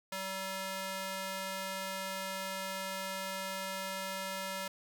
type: tone with high-pass filter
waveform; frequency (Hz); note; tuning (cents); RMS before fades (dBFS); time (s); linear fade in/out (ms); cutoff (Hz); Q
square; 191.4; G3; -41; -39; 0.12-4.68; 5; 610; 0.53
effects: none